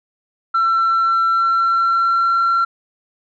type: tone with pitch glide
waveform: sine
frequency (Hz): 1346 to 1362.4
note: E6 to F6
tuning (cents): +36 to -43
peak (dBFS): -11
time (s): 0.54-2.65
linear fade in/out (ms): 10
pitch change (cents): +21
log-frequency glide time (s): 0.91-2.38
effects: tanh soft clip ceiling -11 dBFS